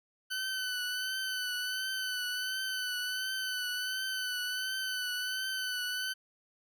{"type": "tone with vibrato", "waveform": "20% pulse", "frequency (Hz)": 1509, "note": "F#6", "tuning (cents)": 34, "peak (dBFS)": -28, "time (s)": [0.3, 6.14], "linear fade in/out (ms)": 20, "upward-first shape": "triangle", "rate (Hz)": 1.4, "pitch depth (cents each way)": 39, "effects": []}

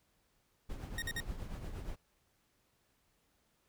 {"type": "noise with tremolo", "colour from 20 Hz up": "brown", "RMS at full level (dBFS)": -40, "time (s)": [0.69, 1.96], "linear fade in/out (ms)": 10, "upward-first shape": "triangle", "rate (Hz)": 8.5, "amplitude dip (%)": 60}
{"type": "tone bursts", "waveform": "sawtooth", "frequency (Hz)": 1860, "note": "A#6", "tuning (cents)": -4, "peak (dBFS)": -33, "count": 3, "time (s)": [0.98, 1.203], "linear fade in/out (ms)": 2, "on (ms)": 41, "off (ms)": 50}
{"effects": ["pink hiss -75 dBFS RMS until 3.68 s"]}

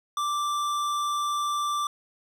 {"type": "tone with tanh clipping", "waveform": "sine", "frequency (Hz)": 1174.7, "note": "D6", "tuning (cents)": 0, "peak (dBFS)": -27, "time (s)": [0.17, 1.87], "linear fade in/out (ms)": 2, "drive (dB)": 17, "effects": []}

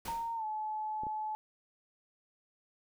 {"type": "noise with exponential decay", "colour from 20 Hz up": "pink", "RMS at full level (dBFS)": -40, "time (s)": [0.05, 0.43], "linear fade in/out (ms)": 5, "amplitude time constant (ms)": 82}
{"type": "tone with pitch glide", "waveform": "sine", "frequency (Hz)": [922, 860.3], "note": ["A#5", "A5"], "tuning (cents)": [-19, -39], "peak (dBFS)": -34, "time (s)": [0.08, 1.35], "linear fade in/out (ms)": 0, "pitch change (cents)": -120, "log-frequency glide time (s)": [0.35, 0.45]}
{"type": "clicks", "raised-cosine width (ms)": 2, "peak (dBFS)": -32, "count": 2, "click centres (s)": [1.035, 1.068]}
{"effects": []}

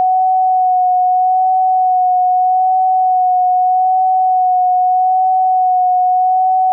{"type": "tone with vibrato", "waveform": "sine", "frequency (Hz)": 740, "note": "F#5", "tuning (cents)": 0, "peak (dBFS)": -9, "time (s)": [0, 6.72], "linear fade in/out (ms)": 0, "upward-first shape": "sine", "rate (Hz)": 0.8, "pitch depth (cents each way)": 19, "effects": []}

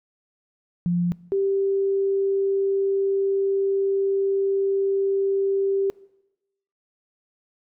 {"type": "tone pair in turn", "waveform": "sine", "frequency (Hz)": [174.61, 392], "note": ["F3", "G4"], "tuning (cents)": [0, 0], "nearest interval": "octave + major second", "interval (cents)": 1400, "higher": "second", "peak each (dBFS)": -19, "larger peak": "neither", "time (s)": [[0.86, 1.12], [1.32, 5.9]], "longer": "second", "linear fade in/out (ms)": 0, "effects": ["noise-tail reverb RT60 0.9 s tail -22 dB re dry"]}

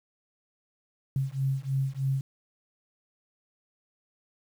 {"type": "beating tone pair", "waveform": "sine", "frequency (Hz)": [133.5, 136.7], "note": ["C3", "C#3"], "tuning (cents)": [35, -24], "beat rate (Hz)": 3.2, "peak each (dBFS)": -29, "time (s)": [1.16, 2.21], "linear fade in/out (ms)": 2, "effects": ["9-bit"]}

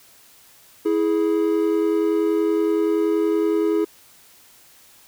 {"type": "tone pair together", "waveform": "triangle", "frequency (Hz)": [327.5, 418.1], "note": ["E4", "G#4"], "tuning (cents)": [-11, 12], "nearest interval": "major third", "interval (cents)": 423, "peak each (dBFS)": -18, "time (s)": [0.85, 3.85], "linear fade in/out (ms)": 10, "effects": ["white hiss -51 dBFS RMS until 5.07 s"]}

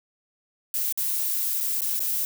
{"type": "noise with dropouts", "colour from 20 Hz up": "violet", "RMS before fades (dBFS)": -26, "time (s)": [0.74, 2.25], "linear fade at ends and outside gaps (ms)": 1, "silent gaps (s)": [[0.925, 0.975], [1.604, 1.608], [1.807, 1.818], [1.994, 2.003]], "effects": []}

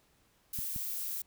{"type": "noise", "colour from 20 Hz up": "violet", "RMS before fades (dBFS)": -37, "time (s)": [0.53, 1.22], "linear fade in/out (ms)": 5}
{"type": "clicks", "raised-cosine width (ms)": 5, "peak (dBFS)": -30, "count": 2, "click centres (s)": [0.589, 0.762]}
{"effects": ["pink hiss -69 dBFS RMS until 1.26 s"]}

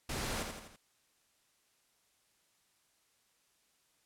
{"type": "noise with echo", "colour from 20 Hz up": "pink", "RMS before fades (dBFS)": -38, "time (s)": [0.09, 0.43], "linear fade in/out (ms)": 5, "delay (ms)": 83, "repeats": 4, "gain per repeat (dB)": -5, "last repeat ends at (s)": 0.762, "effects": ["white hiss -73 dBFS RMS until 4.05 s", "low-pass 11000 Hz 12 dB/octave"]}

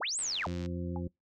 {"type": "linear two-way sweep", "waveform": "sine", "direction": "up then down", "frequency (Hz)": [154.2, 8620, 154.2], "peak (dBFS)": -31, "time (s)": [0, 0.48], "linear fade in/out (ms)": 20, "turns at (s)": 0.19}
{"type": "click train", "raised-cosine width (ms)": 0.2, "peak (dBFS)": -30, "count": 44, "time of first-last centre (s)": [0.19, 0.66], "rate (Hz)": 91.4}
{"type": "harmonic tone", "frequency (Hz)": 87.31, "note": "F2", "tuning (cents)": 0, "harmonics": [1, 2, 3, 4, 6], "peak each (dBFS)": [-37, -37, -42, -42, -47], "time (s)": [0.46, 1.08], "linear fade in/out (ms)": 10}
{"type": "tone with exponential decay", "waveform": "sine", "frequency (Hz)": 830, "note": "G#5", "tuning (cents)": -1, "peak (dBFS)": -36, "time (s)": [0.96, 1.03], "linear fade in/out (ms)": 1, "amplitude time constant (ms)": 15}
{"effects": ["noise-tail reverb RT60 0.2 s tail -26 dB re dry"]}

